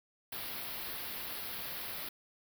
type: band-stop noise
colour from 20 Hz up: white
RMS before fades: -41 dBFS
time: 0.32-2.09 s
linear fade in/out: 5 ms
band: 4900 to 11000 Hz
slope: 48 dB/octave
effects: none